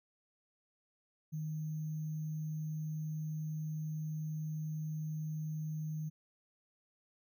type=tone with sample-and-hold; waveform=sine; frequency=155.2 Hz; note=D#3; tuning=4 cents flat; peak=-36 dBFS; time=1.32-6.1 s; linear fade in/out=20 ms; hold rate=6300 Hz; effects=none